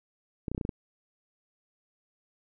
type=clicks; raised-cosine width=3 ms; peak=-19 dBFS; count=7; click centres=0.482 / 0.516 / 0.548 / 0.579 / 0.612 / 0.651 / 0.692 s; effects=none